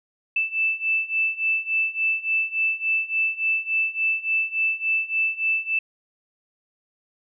sine beating tone pair, 2640 / 2643.5 Hz, E7 / E7, +2 / +4 cents, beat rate 3.5 Hz, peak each -25 / -23 dBFS, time 0.36-5.79 s, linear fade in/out 5 ms, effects none

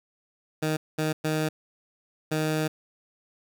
15% pulse tone bursts at uneven times, 155.56 Hz, D#3, in tune, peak -18 dBFS, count 4, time 0.62-0.77 / 0.98-1.13 / 1.24-1.49 / 2.31-2.68 s, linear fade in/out 10 ms, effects none

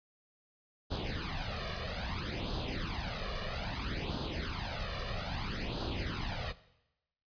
pink noise with flanger, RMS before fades -37 dBFS, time 0.9-6.53 s, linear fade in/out 20 ms, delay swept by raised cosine 0.23 to 1.73 ms, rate 0.61 Hz, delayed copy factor +0.8, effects noise-tail reverb RT60 0.9 s tail -17 dB re dry + resampled to 11025 Hz

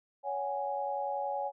sine chord, C# suspended fourth, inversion none, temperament equal with one note detuned, 560.8 / 740 / 830.6 Hz, C#5 / F#5 / G#5, +20 / 0 / 0 cents, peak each -36 / -39 / -34 dBFS, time 0.23-1.52 s, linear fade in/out 50 ms, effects none

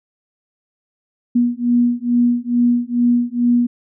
sine beating tone pair, 240 / 242.3 Hz, B3 / B3, -49 / -33 cents, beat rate 2.3 Hz, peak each -16 dBFS, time 1.35-3.67 s, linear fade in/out 10 ms, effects none

